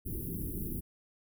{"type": "band-stop noise", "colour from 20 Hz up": "pink", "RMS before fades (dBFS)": -37, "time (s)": [0.05, 0.81], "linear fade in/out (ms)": 20, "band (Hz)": [390, 11000], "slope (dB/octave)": 48, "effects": []}